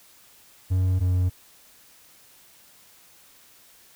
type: tone pair in turn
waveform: triangle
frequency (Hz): 92.5 / 90.86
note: F#2 / F#2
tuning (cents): 0 / -31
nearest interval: unison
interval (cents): 31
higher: first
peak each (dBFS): -17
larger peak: neither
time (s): 0.7-1 / 1-1.3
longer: neither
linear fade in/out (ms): 20
effects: white hiss -54 dBFS RMS until 3.95 s